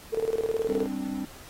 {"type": "tone with tremolo", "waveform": "sine", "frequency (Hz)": 447.6, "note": "A4", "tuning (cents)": 30, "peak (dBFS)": -22, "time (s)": [0.12, 0.87], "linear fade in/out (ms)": 20, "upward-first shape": "square", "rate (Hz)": 19, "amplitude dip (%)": 75}
{"type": "chord", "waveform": "triangle", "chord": "G suspended fourth", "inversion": "none", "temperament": "equal", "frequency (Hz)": [196, 261.6, 293.7], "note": ["G3", "C4", "D4"], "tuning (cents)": [0, 0, 0], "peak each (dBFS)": [-33, -30, -33], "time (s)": [0.69, 1.25], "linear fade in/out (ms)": 2}
{"effects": ["pink hiss -48 dBFS RMS until 1.49 s", "AAC 48 kbps"]}